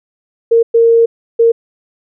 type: tone bursts at uneven times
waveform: sine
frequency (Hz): 461.2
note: A#4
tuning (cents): -19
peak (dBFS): -5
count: 3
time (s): 0.51-0.63 / 0.74-1.06 / 1.39-1.52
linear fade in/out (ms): 10
effects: none